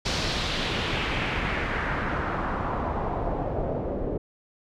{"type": "noise with low-pass filter sweep", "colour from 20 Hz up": "pink", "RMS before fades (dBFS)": -28, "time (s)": [0.05, 4.18], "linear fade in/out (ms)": 10, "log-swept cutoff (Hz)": [5000, 470], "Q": 2, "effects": []}